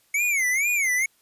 square tone with vibrato, 2200 Hz, C#7, 14 cents flat, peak -21 dBFS, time 0.14-1.06 s, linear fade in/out 5 ms, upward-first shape sine, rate 2.2 Hz, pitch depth 190 cents each way, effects white hiss -63 dBFS RMS until 1.21 s + resampled to 32000 Hz

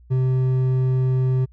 triangle tone with hard clipping, 129.2 Hz, C3, 21 cents flat, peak -18 dBFS, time 0.1-1.46 s, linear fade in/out 20 ms, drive 9 dB, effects added 60 Hz sine -46 dBFS peak until 1.52 s

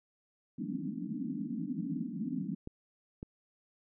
white band-pass noise, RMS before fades -37 dBFS, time 0.58-2.55 s, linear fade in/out 5 ms, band 160 to 300 Hz, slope 96 dB/octave
clicks, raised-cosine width 3 ms, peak -28 dBFS, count 2, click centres 2.674 / 3.229 s
effects none

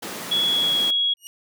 pink high-pass noise, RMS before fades -33 dBFS, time 0.02-0.91 s, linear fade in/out 10 ms, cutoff 160 Hz, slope 24 dB/octave
sine tone with pitch glide, 3364 to 3322 Hz, G#7 to G#7, +22 to 0 cents, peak -18 dBFS, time 0.31-1.14 s, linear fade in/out 10 ms, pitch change -22 cents, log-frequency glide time 0.46-0.82 s
15% pulse tone with exponential growth, 2878 Hz, F#7, 49 cents flat, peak -25 dBFS, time 1.17-1.27 s, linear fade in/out 0 ms, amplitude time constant 21 ms
effects none

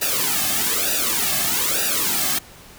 white noise with flanger, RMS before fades -21 dBFS, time 0.01-2.39 s, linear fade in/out 10 ms, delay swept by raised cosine 0.92 to 2.12 ms, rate 1.1 Hz, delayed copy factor -1, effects pink hiss -44 dBFS RMS until 2.78 s

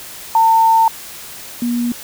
sine tone pair in turn, 900 / 239.5 Hz, A5 / A#3, +39 / +47 cents, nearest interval octave + major seventh, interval 2292 cents, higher first, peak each -8 / -15 dBFS, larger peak first, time 0.35-0.88 / 1.62-1.92 s, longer first, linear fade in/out 2 ms, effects white hiss -33 dBFS RMS until 2.03 s

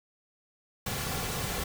pink noise with comb filter, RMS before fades -33 dBFS, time 0.86-1.64 s, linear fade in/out 5 ms, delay 3.2 ms, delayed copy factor -0.5, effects none

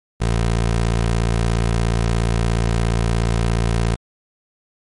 20% pulse tone, 57 Hz, A#1, 38 cents flat, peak -11 dBFS, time 0.2-3.96 s, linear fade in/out 20 ms, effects MP3 48 kbps

